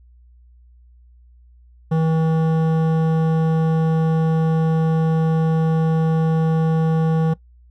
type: tone with hard clipping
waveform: sine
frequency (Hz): 160.8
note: E3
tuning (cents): -43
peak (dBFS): -17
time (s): 1.91-7.34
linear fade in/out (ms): 10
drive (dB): 13
effects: noise-tail reverb RT60 0.1 s tail -20 dB re dry + added 60 Hz sine -46 dBFS peak until 7.7 s